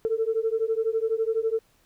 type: beating tone pair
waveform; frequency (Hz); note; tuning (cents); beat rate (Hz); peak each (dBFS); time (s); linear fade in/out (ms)
sine; 441.6 / 453.6; A4 / A#4; +6 / -47; 12; -25; 0.05-1.59; 0
effects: tanh soft clip ceiling -15 dBFS + pink hiss -64 dBFS RMS until 1.85 s